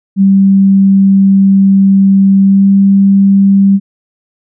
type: tone with pitch glide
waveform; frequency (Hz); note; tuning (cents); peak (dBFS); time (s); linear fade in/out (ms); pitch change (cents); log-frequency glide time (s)
sine; 194.9 to 196.6; G3 to G3; -10 to +5; -3; 0.16-3.8; 50; +15; 2.42-2.68
effects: none